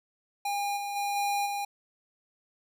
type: tone with level steps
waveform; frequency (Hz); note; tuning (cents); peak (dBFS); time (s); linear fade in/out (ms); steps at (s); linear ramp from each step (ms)
square; 810; G#5; -43; -29 / -33 / -29 / -27 / -31; 0.45-1.65; 5; 0.76 / 0.95 / 1.15 / 1.45; 20
effects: none